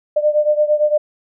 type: beating tone pair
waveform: sine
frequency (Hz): 598 / 606.8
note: D5 / D#5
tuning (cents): +31 / -44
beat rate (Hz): 8.8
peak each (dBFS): -14 / -17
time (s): 0.16-0.98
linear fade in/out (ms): 10
effects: none